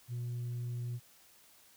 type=tone; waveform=sine; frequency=121.1 Hz; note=B2; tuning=34 cents flat; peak=-33 dBFS; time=0.08-1 s; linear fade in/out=50 ms; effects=tanh soft clip ceiling -34 dBFS + white hiss -62 dBFS RMS until 1.76 s